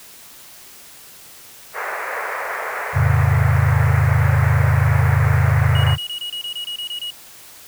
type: band-pass noise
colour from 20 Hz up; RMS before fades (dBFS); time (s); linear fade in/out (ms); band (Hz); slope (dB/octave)
white; -26; 1.73-5.97; 50; 430 to 2100; 48
type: chord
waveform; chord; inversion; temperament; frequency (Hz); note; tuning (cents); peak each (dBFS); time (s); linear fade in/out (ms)
sine; F augmented; none; equal; 87.31 / 110 / 138.59; F2 / A2 / C#3; 0 / 0 / 0; -17; 2.93-5.98; 50
type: tone bursts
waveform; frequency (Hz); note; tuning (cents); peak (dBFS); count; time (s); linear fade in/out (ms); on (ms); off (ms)
triangle; 2899; F#7; -36; -23; 12; 5.75-7.104; 2; 89; 26
effects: white hiss -42 dBFS RMS until 7.67 s